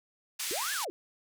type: band-pass noise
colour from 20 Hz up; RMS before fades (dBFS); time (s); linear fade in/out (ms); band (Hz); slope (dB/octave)
white; -35; 0.39-0.85; 10; 1600 to 9700; 12
type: linear two-way sweep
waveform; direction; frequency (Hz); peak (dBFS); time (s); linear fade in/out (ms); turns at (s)
sine; up then down; 310.9 to 1760 to 310.9; -34; 0.51-0.9; 0; 0.73
effects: none